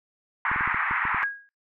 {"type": "band-pass noise", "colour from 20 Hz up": "white", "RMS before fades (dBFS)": -26, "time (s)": [0.45, 1.24], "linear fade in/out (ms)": 2, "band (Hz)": [900, 2100], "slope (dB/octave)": 48}
{"type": "clicks", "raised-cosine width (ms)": 3, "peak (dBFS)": -24, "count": 8, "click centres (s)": [0.515, 0.561, 0.609, 0.676, 0.745, 0.911, 1.053, 1.146]}
{"type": "tone with exponential decay", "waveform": "sine", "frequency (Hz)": 1643, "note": "G#6", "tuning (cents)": -19, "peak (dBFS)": -20, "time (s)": [1.23, 1.49], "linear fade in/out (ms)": 0, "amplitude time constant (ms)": 56}
{"effects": ["noise-tail reverb RT60 0.2 s tail -21 dB re dry"]}